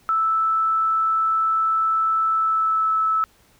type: tone with pitch glide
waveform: sine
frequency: 1316 to 1306.2 Hz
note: E6 to E6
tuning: -3 to -16 cents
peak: -17 dBFS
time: 0.09-3.24 s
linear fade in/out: 0 ms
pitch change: -13 cents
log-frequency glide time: 2.31-2.93 s
effects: pink hiss -57 dBFS RMS until 3.59 s